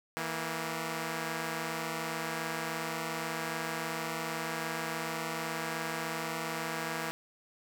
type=tone pair together; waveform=5% pulse; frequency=163.26 / 233.1 Hz; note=E3 / A#3; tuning=-16 / 0 cents; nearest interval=tritone; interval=616 cents; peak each=-24 / -27 dBFS; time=0.17-7.11 s; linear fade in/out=0 ms; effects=none